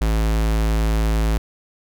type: tone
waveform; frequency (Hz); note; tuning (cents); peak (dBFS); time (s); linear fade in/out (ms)
square; 54.4; A1; -19; -17; 0.01-1.38; 5
effects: none